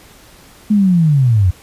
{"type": "linear sweep", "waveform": "sine", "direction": "down", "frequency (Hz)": [215.5, 85.1], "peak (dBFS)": -8, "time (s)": [0.7, 1.51], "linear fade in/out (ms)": 10, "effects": ["pink hiss -43 dBFS RMS until 1.62 s", "resampled to 32000 Hz"]}